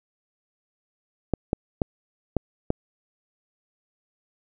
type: clicks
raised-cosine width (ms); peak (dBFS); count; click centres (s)
2; -8; 5; 1.337 / 1.531 / 1.818 / 2.367 / 2.704
effects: none